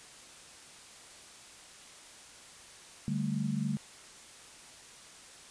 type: chord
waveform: sine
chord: D suspended fourth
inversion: none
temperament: equal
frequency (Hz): 146.83 / 196 / 220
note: D3 / G3 / A3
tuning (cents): 0 / 0 / 0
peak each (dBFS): -34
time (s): 3.08-3.77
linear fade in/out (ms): 0
effects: white hiss -52 dBFS RMS until 5.5 s + resampled to 22050 Hz